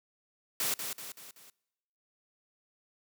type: noise with echo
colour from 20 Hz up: white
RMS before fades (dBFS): -31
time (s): 0.6-0.74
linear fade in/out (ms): 2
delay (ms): 190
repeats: 4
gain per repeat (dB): -6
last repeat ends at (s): 1.5
effects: noise-tail reverb RT60 1.0 s tail -25 dB re dry + high-pass 150 Hz 12 dB/octave